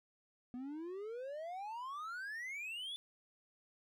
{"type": "exponential sweep", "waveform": "triangle", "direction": "up", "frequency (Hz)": [241.4, 3520], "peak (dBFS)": -40, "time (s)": [0.54, 2.96], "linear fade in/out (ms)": 0, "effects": []}